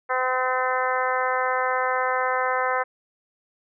harmonic tone, 256 Hz, C4, 38 cents flat, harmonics 2 / 3 / 4 / 5 / 6 / 7 / 8, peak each -27 / -28 / -27 / -28 / -30 / -31 / -34 dBFS, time 0.09-2.84 s, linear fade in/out 20 ms, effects none

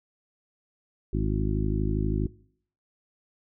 harmonic tone with a mistuned harmonic, 52.4 Hz, G#1, 16 cents sharp, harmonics 1 / 2 / 3 / 4 / 5 / 6 / 7, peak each -27 / -30 / -32 / -33 / -34 / -35 / -35 dBFS, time 1.13-2.27 s, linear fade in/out 5 ms, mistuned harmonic 7, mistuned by -27 cents, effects noise-tail reverb RT60 0.6 s tail -21 dB re dry

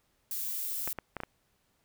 violet noise, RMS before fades -35 dBFS, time 0.31-0.93 s, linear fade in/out 2 ms
clicks, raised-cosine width 0.5 ms, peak -21 dBFS, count 5, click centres 0.876 / 0.987 / 1.167 / 1.203 / 1.235 s
effects pink hiss -73 dBFS RMS until 1.84 s

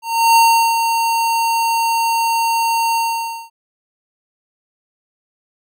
square tone with ADSR envelope, 917 Hz, A#5, 29 cents flat, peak -8 dBFS, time 0.02-3.5 s, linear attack 340 ms, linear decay 380 ms, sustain -7 dB, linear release 540 ms, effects none

